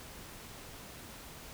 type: silence
effects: pink hiss -49 dBFS RMS until 1.53 s